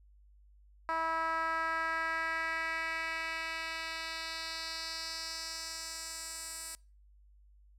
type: tone with band-pass filter sweep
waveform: 10% pulse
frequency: 325.1 Hz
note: E4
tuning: 24 cents flat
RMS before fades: -37 dBFS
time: 0.89-6.75 s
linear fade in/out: 0 ms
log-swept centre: 1100 to 8900 Hz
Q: 2
effects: noise-tail reverb RT60 0.4 s tail -26 dB re dry + added 50 Hz sine -58 dBFS peak until 7.78 s